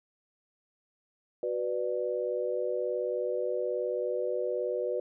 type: chord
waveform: sine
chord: B minor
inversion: second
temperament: just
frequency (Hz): 370.4 / 493.9 / 592.7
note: F#4 / B4 / D5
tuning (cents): +2 / 0 / +16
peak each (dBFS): -34 / -31 / -34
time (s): 1.43-5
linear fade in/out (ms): 2
effects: none